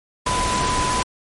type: tone in noise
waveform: sine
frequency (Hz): 1000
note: B5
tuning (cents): +21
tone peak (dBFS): -21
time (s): 0.26-1.03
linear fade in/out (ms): 5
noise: pink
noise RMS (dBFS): -23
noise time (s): 0.26-1.03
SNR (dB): -1
effects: MP3 48 kbps